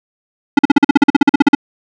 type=tone bursts; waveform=square; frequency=284.9 Hz; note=C#4; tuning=48 cents sharp; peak=-3 dBFS; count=16; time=0.57-1.55 s; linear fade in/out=5 ms; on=20 ms; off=44 ms; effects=low-pass 3000 Hz 12 dB/octave